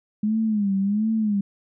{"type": "tone with vibrato", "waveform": "sine", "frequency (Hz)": 207.7, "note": "G#3", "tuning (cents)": 0, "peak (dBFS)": -19, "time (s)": [0.23, 1.41], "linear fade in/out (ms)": 5, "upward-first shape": "sine", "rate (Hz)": 1.4, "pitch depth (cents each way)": 120, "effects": []}